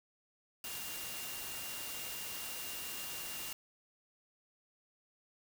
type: tone in noise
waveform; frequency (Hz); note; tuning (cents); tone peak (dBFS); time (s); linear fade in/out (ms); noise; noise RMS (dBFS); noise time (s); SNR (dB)
sine; 2795; F7; +1; -49; 0.64-3.53; 2; white; -43; 0.64-3.53; -9
effects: none